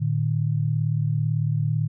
sine tone pair together, 113.11 / 151.1 Hz, A2 / D3, +48 / +50 cents, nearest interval perfect fourth, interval 502 cents, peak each -23 dBFS, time 0-1.88 s, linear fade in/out 20 ms, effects none

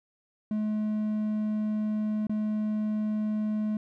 triangle tone with dropouts, 213.5 Hz, G#3, 48 cents sharp, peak -24 dBFS, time 0.51-3.77 s, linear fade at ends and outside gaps 2 ms, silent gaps 2.269-2.295 s, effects none

